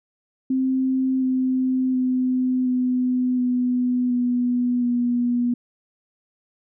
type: tone with pitch steps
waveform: sine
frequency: 261.6 / 258.3 / 255 / 251.8 / 248.6 / 245.5 / 242.4 Hz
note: C4 / C4 / C4 / B3 / B3 / B3 / B3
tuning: 0 / -22 / -44 / +34 / +12 / -10 / -32 cents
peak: -18 dBFS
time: 0.5-5.54 s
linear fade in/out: 5 ms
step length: 720 ms
effects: none